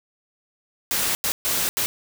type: noise bursts at uneven times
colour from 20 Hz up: white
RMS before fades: -23 dBFS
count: 4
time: 0.91-1.15 / 1.24-1.32 / 1.45-1.69 / 1.77-1.86 s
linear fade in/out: 0 ms
effects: none